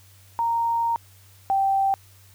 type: tone pair in turn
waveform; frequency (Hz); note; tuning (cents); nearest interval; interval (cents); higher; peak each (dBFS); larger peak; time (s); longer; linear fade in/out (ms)
sine; 928 / 780.4; A#5 / G5; -8 / -8; minor third; 300; first; -20 / -18; second; 0.39-0.96 / 1.5-1.94; first; 0
effects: added 96 Hz sine -51 dBFS peak until 2.34 s + white hiss -55 dBFS RMS until 2.34 s